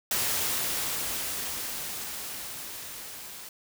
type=noise with level ramp; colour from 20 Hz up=white; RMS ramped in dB=-27 to -43 dBFS; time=0.11-3.49 s; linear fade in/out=2 ms; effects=none